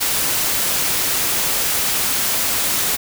white noise, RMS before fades -19 dBFS, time 0-2.97 s, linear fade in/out 20 ms, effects none

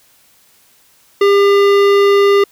sine tone with hard clipping, 401 Hz, G4, 39 cents sharp, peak -9 dBFS, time 1.21-2.44 s, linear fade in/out 5 ms, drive 16 dB, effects white hiss -51 dBFS RMS until 2.51 s

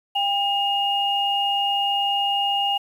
sine tone pair together, 798.7 / 2848 Hz, G5 / F7, +32 / +33 cents, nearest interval octave + minor seventh, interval 2201 cents, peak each -22 dBFS, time 0.15-2.78 s, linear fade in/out 10 ms, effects 8-bit

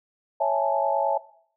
sine chord, A major seventh, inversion first, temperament equal, 554.4 / 659.3 / 830.6 / 880 Hz, C#5 / E5 / G#5 / A5, 0 / 0 / 0 / 0 cents, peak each -26 / -25 / -26 / -26 dBFS, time 0.4-1.18 s, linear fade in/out 10 ms, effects noise-tail reverb RT60 0.6 s tail -19 dB re dry

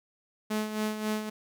sawtooth tone with tremolo, 214.6 Hz, A3, 43 cents flat, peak -23 dBFS, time 0.5-1.3 s, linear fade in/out 10 ms, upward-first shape sine, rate 3.7 Hz, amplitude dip 60%, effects none

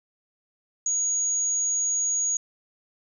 sine tone, 6700 Hz, G#8, 14 cents sharp, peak -22 dBFS, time 0.86-2.37 s, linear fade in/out 2 ms, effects none

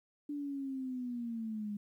sine linear sweep, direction down, 293.7 to 203.7 Hz, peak -36 dBFS, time 0.29-1.77 s, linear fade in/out 5 ms, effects 12-bit

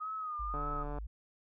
sine tone with vibrato, 1244.5 Hz, D#6, in tune, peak -36 dBFS, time 0-0.84 s, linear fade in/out 20 ms, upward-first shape sine, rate 1.8 Hz, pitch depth 68 cents each way
sine exponential two-way sweep, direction down then up, 57.6 to 34.65 to 57.6 Hz, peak -38 dBFS, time 0.39-1.07 s, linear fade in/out 10 ms, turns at 0.79 s
click train, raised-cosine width 1 ms, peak -29 dBFS, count 66, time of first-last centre 0.54-0.985 s, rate 146 Hz
effects none

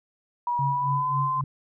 sine tone with pitch glide, 965 to 1034.3 Hz, B5 to C6, -40 to -20 cents, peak -23 dBFS, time 0.47-1.41 s, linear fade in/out 2 ms, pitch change +120 cents, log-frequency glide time 0.63-1.23 s
sine tone with tremolo, 138.5 Hz, C#3, 1 cent flat, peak -24 dBFS, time 0.59-1.44 s, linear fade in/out 2 ms, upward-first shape sine, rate 3.7 Hz, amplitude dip 85%
effects none

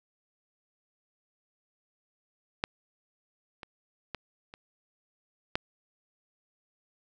clicks, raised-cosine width 0.3 ms, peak -11 / -25 / -19 / -29 / -11 dBFS, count 5, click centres 2.639 / 3.632 / 4.147 / 4.539 / 5.555 s, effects none

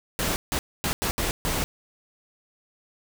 pink noise bursts at uneven times, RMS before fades -26 dBFS, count 6, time 0.19-0.36 / 0.52-0.59 / 0.84-0.93 / 1.02-1.11 / 1.18-1.31 / 1.45-1.64 s, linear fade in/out 0 ms, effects none

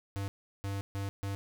square tone bursts at uneven times, 99 Hz, G2, 18 cents sharp, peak -34 dBFS, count 4, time 0.16-0.28 / 0.64-0.81 / 0.95-1.09 / 1.23-1.35 s, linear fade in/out 0 ms, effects none

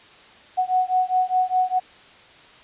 sine beating tone pair, 737 / 741.9 Hz, F#5 / F#5, -7 / +4 cents, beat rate 4.9 Hz, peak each -21 dBFS, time 0.57-1.8 s, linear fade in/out 20 ms, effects white hiss -48 dBFS RMS until 2.63 s + resampled to 8000 Hz

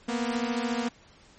sawtooth beating tone pair, 233.1 / 247.1 Hz, A#3 / B3, 0 / +1 cents, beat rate 14 Hz, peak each -25 / -27 dBFS, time 0.08-0.89 s, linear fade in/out 10 ms, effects pink hiss -56 dBFS RMS until 1.38 s + MP3 32 kbps

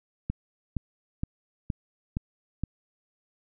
click train, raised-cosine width 5 ms, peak -16 dBFS, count 6, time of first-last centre 0.3-2.636 s, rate 2.14 Hz, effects none

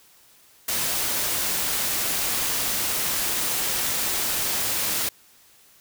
white noise, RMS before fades -25 dBFS, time 0.68-5.09 s, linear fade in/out 5 ms, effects white hiss -55 dBFS RMS until 5.8 s

